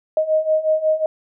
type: beating tone pair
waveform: sine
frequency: 622.3 / 627.8 Hz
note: D#5 / D#5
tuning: 0 / +15 cents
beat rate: 5.5 Hz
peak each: -20 / -17 dBFS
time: 0.17-1.06 s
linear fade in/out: 2 ms
effects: none